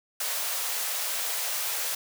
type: high-pass noise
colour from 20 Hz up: white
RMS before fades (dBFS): -30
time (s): 0.2-1.95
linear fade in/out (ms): 5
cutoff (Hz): 470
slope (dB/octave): 48
effects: none